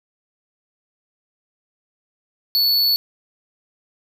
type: tone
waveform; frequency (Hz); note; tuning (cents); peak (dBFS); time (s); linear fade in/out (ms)
square; 4435; C#8; 0; -15; 2.55-2.96; 0
effects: none